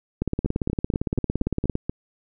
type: two click trains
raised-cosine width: 3 ms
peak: -12 / -10 dBFS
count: 7 / 28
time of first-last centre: 0.46-1.895 / 0.22-1.754 s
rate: 4.18 / 17.6 Hz
effects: none